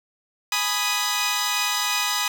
10% pulse chord, G# minor, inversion none, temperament equal, 830.6 / 987.8 / 1244.5 Hz, G#5 / B5 / D#6, 0 / 0 / 0 cents, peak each -20 / -17 / -17 dBFS, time 0.52-2.28 s, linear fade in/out 2 ms, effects none

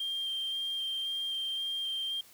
sine tone with vibrato, 3179 Hz, G7, 24 cents sharp, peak -30 dBFS, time 0-2.21 s, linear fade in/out 5 ms, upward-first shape square, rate 1.9 Hz, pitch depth 8 cents each way, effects tanh soft clip ceiling -29 dBFS + white hiss -57 dBFS RMS until 2.33 s

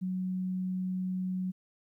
sine tone, 185 Hz, F#3, in tune, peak -30 dBFS, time 0.01-1.52 s, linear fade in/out 20 ms, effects 12-bit

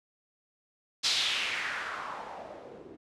blue noise with low-pass filter sweep, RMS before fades -34 dBFS, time 1.03-2.97 s, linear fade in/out 20 ms, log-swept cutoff 4600 to 320 Hz, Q 2.6, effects low-pass 10000 Hz 12 dB/octave

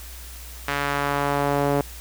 sawtooth tone with band-pass filter sweep, 142.4 Hz, C#3, 47 cents sharp, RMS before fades -23 dBFS, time 0.68-1.81 s, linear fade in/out 2 ms, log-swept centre 1800 to 530 Hz, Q 1.1, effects added 60 Hz sine -38 dBFS peak until 2 s + white hiss -42 dBFS RMS until 2 s

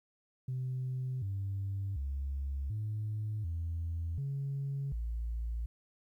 sine tone with pitch steps, 128.6 / 98.1 / 68.9 / 106.9 / 83.3 / 138.5 / 57.2 Hz, C3 / G2 / C#2 / A2 / E2 / C#3 / A#1, -30 / +2 / -10 / -49 / +19 / -1 / -32 cents, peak -32 dBFS, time 0.48-5.66 s, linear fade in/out 5 ms, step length 740 ms, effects tanh soft clip ceiling -30 dBFS + 12-bit

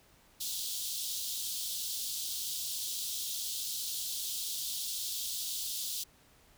pink high-pass noise, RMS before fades -37 dBFS, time 0.4-6.04 s, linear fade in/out 10 ms, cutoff 3300 Hz, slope 48 dB/octave, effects pink hiss -63 dBFS RMS until 6.57 s

